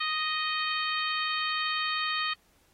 harmonic tone, 622.3 Hz, D#5, in tune, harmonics 2 / 3 / 4 / 5 / 6 / 7, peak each -32 / -34 / -35 / -36 / -37 / -37 dBFS, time 0-2.34 s, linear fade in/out 10 ms, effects pink hiss -66 dBFS RMS until 2.73 s + AAC 48 kbps

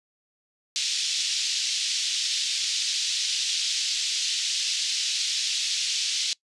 pink band-pass noise, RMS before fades -27 dBFS, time 0.76-6.33 s, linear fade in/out 0 ms, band 3200 to 6400 Hz, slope 24 dB/octave, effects noise-tail reverb RT60 0.1 s tail -23 dB re dry + resampled to 24000 Hz

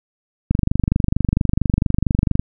click train, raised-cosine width 5 ms, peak -3 dBFS, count 47, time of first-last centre 0.51-2.395 s, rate 24.4 Hz, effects none

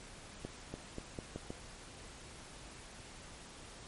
accelerating click train, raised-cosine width 2 ms, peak -27 dBFS, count 6, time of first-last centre 0.45-1.504 s, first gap 290 ms, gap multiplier 0.84, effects pink hiss -52 dBFS RMS until 3.87 s + MP3 48 kbps

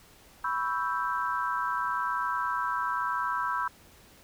sine chord, C# half-diminished seventh, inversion third, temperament equal, 987.8 / 1108.7 / 1318.5 / 1568 Hz, B5 / C#6 / E6 / G6, 0 / 0 / 0 / 0 cents, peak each -31 / -35 / -32 / -34 dBFS, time 0.44-3.68 s, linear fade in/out 5 ms, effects pink hiss -56 dBFS RMS until 4.23 s

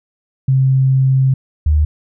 sine tone pair in turn, 132.7 / 75.69 Hz, C3 / D#2, +25 / -47 cents, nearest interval minor seventh, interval 972 cents, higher first, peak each -9 dBFS, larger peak neither, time 0.48-1.34 / 1.66-1.85 s, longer first, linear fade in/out 5 ms, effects none

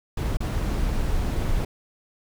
brown noise with dropouts, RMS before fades -24 dBFS, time 0.17-1.65 s, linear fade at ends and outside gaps 5 ms, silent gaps 0.371-0.404 s, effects none

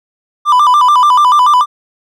triangle tone with vibrato, 1087 Hz, C#6, 34 cents flat, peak -3 dBFS, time 0.45-1.66 s, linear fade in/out 50 ms, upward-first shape square, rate 6.9 Hz, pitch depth 150 cents each way, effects none

